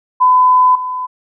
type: tone with level steps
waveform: sine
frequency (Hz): 1008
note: B5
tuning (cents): +35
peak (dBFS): -6 / -18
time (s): 0.2-1.07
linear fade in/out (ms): 20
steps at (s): 0.75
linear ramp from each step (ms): 5
effects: none